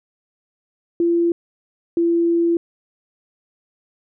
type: tone pair in turn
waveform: sine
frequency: 340.8 / 338.6 Hz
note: F4 / E4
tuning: -42 / +46 cents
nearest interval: unison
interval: 12 cents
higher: first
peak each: -14 dBFS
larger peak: neither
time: 1-1.32 / 1.97-2.57 s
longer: second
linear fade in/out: 2 ms
effects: none